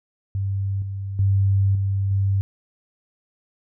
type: tone with level steps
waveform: sine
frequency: 98 Hz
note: G2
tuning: in tune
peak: -21 / -26 / -15 / -19 / -17 dBFS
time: 0.35-2.41 s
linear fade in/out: 0 ms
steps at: 0.82 / 1.19 / 1.75 / 2.11 s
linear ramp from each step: 2 ms
effects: none